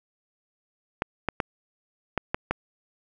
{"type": "clicks", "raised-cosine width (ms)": 0.5, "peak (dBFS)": -9, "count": 6, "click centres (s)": [1.021, 1.287, 1.402, 2.177, 2.345, 2.51], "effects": []}